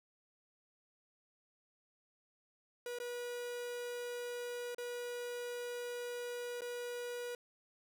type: tone with dropouts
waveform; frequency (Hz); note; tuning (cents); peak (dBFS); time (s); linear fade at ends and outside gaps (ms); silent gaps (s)
45% pulse; 484.9; B4; -32; -40; 2.86-7.35; 2; 2.987-3 / 4.747-4.782 / 6.608-6.618
effects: none